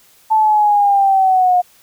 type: linear sweep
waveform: sine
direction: down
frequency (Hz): 880 to 714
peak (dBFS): -9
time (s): 0.3-1.62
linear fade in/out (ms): 20
effects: white hiss -50 dBFS RMS until 1.82 s